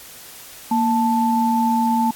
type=tone pair together; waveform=sine; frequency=233.1 / 880 Hz; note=A#3 / A5; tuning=0 / 0 cents; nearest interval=octave + major seventh; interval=2300 cents; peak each=-18 dBFS; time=0.71-2.11 s; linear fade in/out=5 ms; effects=white hiss -40 dBFS RMS until 2.15 s + AAC 64 kbps